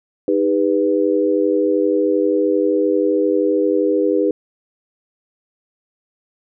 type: chord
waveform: sine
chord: Eb augmented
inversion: none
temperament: equal with one note detuned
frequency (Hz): 311.1 / 401.2 / 493.9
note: Eb4 / G4 / B4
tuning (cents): 0 / +40 / 0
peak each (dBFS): -18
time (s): 0.28-4.31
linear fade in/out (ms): 2
effects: none